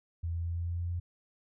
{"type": "tone with pitch steps", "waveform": "sine", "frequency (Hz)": [83.9, 84.43, 84.97, 85.51, 86.06, 86.61, 87.16], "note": ["E2", "E2", "F2", "F2", "F2", "F2", "F2"], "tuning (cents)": [31, 42, -47, -36, -25, -14, -3], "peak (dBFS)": -31, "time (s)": [0.23, 1], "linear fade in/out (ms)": 10, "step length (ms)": 110, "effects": []}